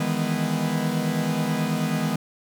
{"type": "chord", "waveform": "45% pulse", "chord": "E major seventh", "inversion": "third", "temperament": "equal with one note detuned", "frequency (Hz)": [155.56, 164.81, 205.7, 246.9], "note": ["D#3", "E3", "G#3", "B3"], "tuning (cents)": [0, 0, -16, 0], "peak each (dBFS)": -28, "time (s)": [0, 2.16], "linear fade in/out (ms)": 5, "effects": []}